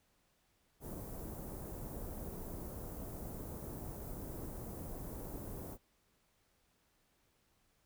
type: band-stop noise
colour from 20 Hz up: pink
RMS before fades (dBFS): -45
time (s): 0.8-5.78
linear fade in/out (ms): 50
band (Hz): 630 to 15000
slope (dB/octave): 12
effects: pink hiss -75 dBFS RMS until 7.85 s